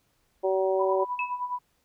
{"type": "harmonic tone", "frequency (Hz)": 190, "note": "F#3", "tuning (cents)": 46, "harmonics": [2, 3, 4, 5], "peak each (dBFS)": [-25, -26, -32, -36], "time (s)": [0.43, 1.05], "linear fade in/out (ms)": 20}
{"type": "tone with tremolo", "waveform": "sine", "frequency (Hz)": 987.8, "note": "B5", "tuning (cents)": 0, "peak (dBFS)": -26, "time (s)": [0.79, 1.59], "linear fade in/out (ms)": 10, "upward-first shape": "sine", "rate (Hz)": 9.7, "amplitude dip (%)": 70}
{"type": "tone with exponential decay", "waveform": "sine", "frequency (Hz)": 2594, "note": "E7", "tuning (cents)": -28, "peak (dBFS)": -25, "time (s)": [1.19, 1.4], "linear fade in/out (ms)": 2, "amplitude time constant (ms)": 44}
{"effects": ["pink hiss -70 dBFS RMS until 1.84 s"]}